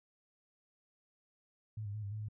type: tone with pitch steps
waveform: sine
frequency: 108 / 101.6 / 107.2 / 100.2 / 107.4 / 106.4 Hz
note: A2 / G#2 / A2 / G2 / A2 / G#2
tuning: -32 / -38 / -45 / +38 / -41 / +42 cents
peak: -38 dBFS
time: 1.77-2.286 s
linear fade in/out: 5 ms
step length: 86 ms
effects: none